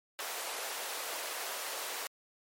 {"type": "high-pass noise", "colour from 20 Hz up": "pink", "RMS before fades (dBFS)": -39, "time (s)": [0.19, 2.07], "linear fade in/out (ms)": 0, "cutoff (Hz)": 470, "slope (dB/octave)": 24, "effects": ["MP3 64 kbps"]}